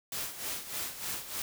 white noise with tremolo, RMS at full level -35 dBFS, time 0.12-1.42 s, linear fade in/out 2 ms, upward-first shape sine, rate 3.3 Hz, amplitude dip 70%, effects none

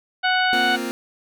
harmonic tone, 740 Hz, F#5, in tune, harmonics 1 / 2 / 3 / 4 / 5 / 6, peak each -21 / -20 / -28 / -26 / -31 / -33 dBFS, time 0.23-0.77 s, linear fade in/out 20 ms
sawtooth chord, Bb suspended second, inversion none, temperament just, 233.1 / 262.2 / 349.6 Hz, Bb3 / C4 / F4, 0 / +4 / +2 cents, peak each -25 dBFS, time 0.53-0.91 s, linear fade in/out 0 ms
effects none

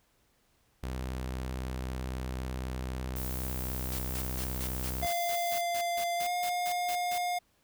sawtooth tone with vibrato, 63.9 Hz, C2, 40 cents flat, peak -30 dBFS, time 0.83-5.06 s, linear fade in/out 0 ms, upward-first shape triangle, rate 18 Hz, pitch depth 47 cents each way
violet noise, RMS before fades -40 dBFS, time 3.16-5.61 s, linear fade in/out 0 ms
white noise bursts, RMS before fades -40 dBFS, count 15, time 3.92-7.18 s, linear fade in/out 2 ms, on 68 ms, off 160 ms
square tone with pitch glide, 692 to 711.5 Hz, F5 to F5, -16 to +32 cents, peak -30 dBFS, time 5.02-7.39 s, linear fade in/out 10 ms, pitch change +48 cents, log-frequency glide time 6.16-6.3 s
effects pink hiss -70 dBFS RMS until 7.63 s

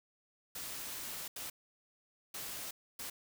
white noise bursts at uneven times, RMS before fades -43 dBFS, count 4, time 0.55-1.28 / 1.36-1.5 / 2.34-2.71 / 2.99-3.1 s, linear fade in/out 5 ms, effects none

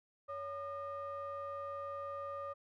triangle ring-modulated tone, 325.7 Hz, E4, 21 cents flat, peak -35 dBFS, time 0.28-2.54 s, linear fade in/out 20 ms, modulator 887 Hz, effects none

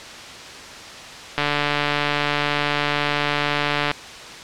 click train, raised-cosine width 0.3 ms, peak -4 dBFS, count 371, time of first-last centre 1.38-3.914 s, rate 146 Hz, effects white hiss -36 dBFS RMS until 4.43 s + low-pass 5000 Hz 12 dB/octave

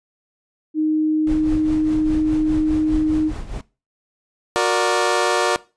sine tone, 310 Hz, D#4, 6 cents flat, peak -16 dBFS, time 0.74-3.32 s, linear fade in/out 50 ms
brown noise with tremolo, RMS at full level -25 dBFS, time 1.27-3.61 s, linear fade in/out 0 ms, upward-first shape triangle, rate 4.9 Hz, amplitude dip 75%
20% pulse chord, Gb augmented, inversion none, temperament equal with one note detuned, 365.3 / 466.2 / 587.3 Hz, Gb4 / Bb4 / D5, -22 / 0 / 0 cents, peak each -16 dBFS, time 4.56-5.56 s, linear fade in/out 0 ms
effects noise-tail reverb RT60 0.3 s tail -20 dB re dry + resampled to 22050 Hz

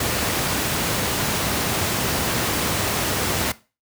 pink noise, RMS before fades -22 dBFS, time 0-3.52 s, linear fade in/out 5 ms, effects noise-tail reverb RT60 0.3 s tail -18 dB re dry + high-pass 80 Hz 12 dB/octave

